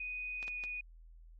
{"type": "tone with pitch glide", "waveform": "sine", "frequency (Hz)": [2489, 2472], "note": ["D#7", "D#7"], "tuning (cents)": [0, -12], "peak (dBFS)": -38, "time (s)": [0, 0.81], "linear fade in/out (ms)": 5, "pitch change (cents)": -12, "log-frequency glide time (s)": [0.41, 0.55]}
{"type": "clicks", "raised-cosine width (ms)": 0.2, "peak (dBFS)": -31, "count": 3, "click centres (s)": [0.428, 0.48, 0.638]}
{"effects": ["added 41 Hz sine -53 dBFS peak until 1.39 s", "AAC 32 kbps"]}